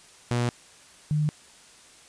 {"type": "tone pair in turn", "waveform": ["sawtooth", "sine"], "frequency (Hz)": [120.8, 151.16], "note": ["B2", "D#3"], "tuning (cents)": [-38, -50], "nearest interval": "major third", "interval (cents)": 388, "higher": "second", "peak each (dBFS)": [-19, -21], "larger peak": "first", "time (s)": [[0.31, 0.49], [1.11, 1.29]], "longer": "neither", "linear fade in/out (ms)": 0, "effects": ["white hiss -52 dBFS RMS until 2.08 s", "resampled to 22050 Hz"]}